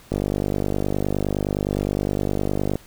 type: click train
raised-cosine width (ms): 2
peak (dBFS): -9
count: 132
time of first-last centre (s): 0.12-2.756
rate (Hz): 49.7
effects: pink hiss -49 dBFS RMS until 2.86 s